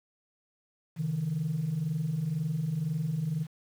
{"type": "tone pair together", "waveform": "sine", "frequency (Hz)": [137.81, 159.8], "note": ["C#3", "D#3"], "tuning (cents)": [-10, 47], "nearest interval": "minor third", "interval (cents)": 257, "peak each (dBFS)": [-33, -28], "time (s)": [0.96, 3.47], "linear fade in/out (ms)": 50, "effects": ["tanh soft clip ceiling -23 dBFS", "9-bit"]}